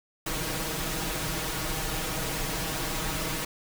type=noise with comb filter; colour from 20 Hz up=pink; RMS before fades=-31 dBFS; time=0.26-3.45 s; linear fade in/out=5 ms; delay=6.3 ms; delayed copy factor=+0.9; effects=none